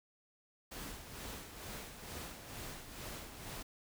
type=noise with tremolo; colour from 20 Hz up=pink; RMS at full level=-45 dBFS; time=0.71-3.63 s; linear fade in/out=10 ms; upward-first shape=sine; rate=2.2 Hz; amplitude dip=55%; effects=none